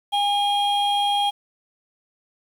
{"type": "tone pair together", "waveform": "triangle", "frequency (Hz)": [814, 3253], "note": ["G#5", "G#7"], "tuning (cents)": [-35, -37], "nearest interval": "2 octaves", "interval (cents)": 2398, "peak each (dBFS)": [-18, -22], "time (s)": [0.12, 1.31], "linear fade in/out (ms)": 20, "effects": ["8-bit"]}